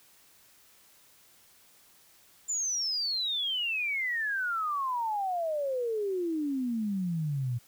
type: exponential sweep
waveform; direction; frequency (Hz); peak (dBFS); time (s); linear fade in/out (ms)
sine; down; 7220 to 116.54; -28; 2.48-7.59; 20
effects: white hiss -60 dBFS RMS until 7.67 s